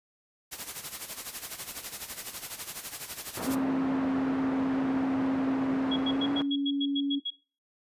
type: noise with tremolo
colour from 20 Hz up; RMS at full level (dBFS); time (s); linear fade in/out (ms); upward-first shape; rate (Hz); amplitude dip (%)
white; -36; 0.51-3.56; 20; sine; 12; 70
type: band-pass noise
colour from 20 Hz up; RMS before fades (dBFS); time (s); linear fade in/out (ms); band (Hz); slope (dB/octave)
pink; -36; 3.37-6.42; 0; 190 to 1300; 12
type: tone with pitch glide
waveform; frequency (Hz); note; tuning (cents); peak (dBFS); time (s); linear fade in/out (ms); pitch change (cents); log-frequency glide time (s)
sine; 266.4 to 280.5; C4 to C#4; +31 to +21; -26; 3.46-7.2; 20; +90; 6.08-6.32
type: tone bursts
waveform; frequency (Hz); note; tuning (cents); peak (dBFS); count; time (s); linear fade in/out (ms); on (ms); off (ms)
sine; 3322; G#7; 0; -29; 10; 5.91-7.306; 10; 55; 94
effects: noise-tail reverb RT60 0.4 s tail -20 dB re dry + resampled to 32000 Hz